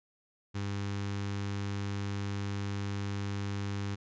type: tone with notch filter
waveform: sawtooth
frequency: 100 Hz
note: G2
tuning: 35 cents sharp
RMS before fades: -35 dBFS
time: 0.54-3.96 s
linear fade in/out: 20 ms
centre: 620 Hz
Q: 1.6
effects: resampled to 16000 Hz